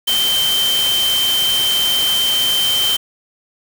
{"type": "tone in noise", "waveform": "sine", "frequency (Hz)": 3115, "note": "G7", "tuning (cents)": -12, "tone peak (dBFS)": -14, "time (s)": [0.07, 2.97], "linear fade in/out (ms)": 10, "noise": "white", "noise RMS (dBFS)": -22, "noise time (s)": [0.07, 2.97], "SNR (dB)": 5, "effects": []}